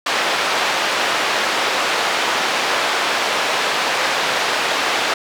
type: band-pass noise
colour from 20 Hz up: pink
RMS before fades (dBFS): -19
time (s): 0.06-5.14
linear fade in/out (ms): 5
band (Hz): 600 to 4200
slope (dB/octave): 12
effects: none